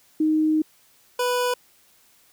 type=tone pair in turn; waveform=sine / 25% pulse; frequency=311.1 / 493.8 Hz; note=D#4 / B4; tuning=0 / 0 cents; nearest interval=minor sixth; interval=800 cents; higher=second; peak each=-17 / -17 dBFS; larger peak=neither; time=0.2-0.62 / 1.19-1.54 s; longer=first; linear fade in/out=5 ms; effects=white hiss -58 dBFS RMS until 2.32 s